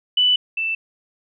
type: tone pair in turn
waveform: sine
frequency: 2982 / 2657 Hz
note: F#7 / E7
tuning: +13 / +13 cents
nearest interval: major second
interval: 200 cents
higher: first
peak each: -13 / -20 dBFS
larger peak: first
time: 0.17-0.36 / 0.57-0.75 s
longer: first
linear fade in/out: 5 ms
effects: none